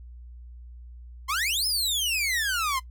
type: exponential two-way sweep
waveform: sawtooth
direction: up then down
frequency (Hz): 1009 to 5274 to 1009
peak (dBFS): -21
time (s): 1.28-2.8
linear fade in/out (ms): 20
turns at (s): 1.66
effects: noise-tail reverb RT60 0.1 s tail -18 dB re dry + added 60 Hz sine -41 dBFS peak until 2.9 s